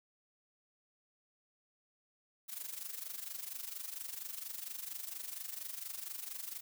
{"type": "noise with amplitude modulation", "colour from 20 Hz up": "blue", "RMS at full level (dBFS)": -41, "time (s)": [2.48, 6.61], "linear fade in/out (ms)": 20, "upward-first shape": "sine", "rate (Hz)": 24.3, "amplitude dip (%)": 75, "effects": []}